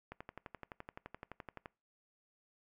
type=click train; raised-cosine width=0.5 ms; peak=-30 dBFS; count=19; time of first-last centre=0.12-1.658 s; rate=11.7 Hz; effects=noise-tail reverb RT60 0.3 s tail -23 dB re dry